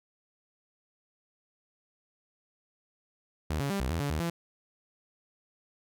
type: tone with pitch steps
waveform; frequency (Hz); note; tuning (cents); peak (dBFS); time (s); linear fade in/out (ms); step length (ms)
sawtooth; 77 / 140.2 / 198 / 64.2 / 82.8 / 142.9 / 77.3 / 169.1; D#2 / C#3 / G3 / C2 / E2 / D3 / D#2 / E3; -17 / +20 / +18 / -32 / +8 / -47 / -11 / +44; -25; 3.5-4.3; 5; 100
effects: none